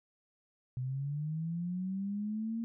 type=linear sweep; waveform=sine; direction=up; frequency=124.6 to 231.7 Hz; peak=-33 dBFS; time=0.77-2.64 s; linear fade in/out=0 ms; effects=none